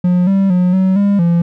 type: tone with pitch steps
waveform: triangle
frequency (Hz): 178.8 / 194.8 / 180.1 / 188.5 / 201.2 / 170.7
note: F3 / G3 / F#3 / F#3 / G3 / F3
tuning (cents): +41 / -11 / -46 / +32 / +45 / -39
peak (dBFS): -7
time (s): 0.04-1.42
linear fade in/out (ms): 5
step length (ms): 230
effects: none